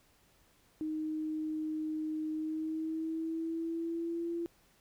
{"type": "tone with pitch glide", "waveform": "sine", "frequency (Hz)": [311.1, 339.3], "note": ["D#4", "F4"], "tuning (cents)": [0, -50], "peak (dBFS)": -33, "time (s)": [0.81, 4.46], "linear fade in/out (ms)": 0, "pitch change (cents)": 150, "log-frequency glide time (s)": [2.31, 4.32], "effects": ["pink hiss -67 dBFS RMS until 4.8 s"]}